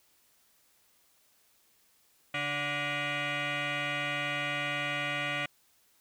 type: tone with frequency modulation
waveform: sine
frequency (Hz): 293.7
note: D4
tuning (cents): 0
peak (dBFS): -28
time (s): 2.34-5.46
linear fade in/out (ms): 5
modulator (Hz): 436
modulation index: 6.2
effects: tanh soft clip ceiling -28 dBFS + white hiss -67 dBFS RMS until 6 s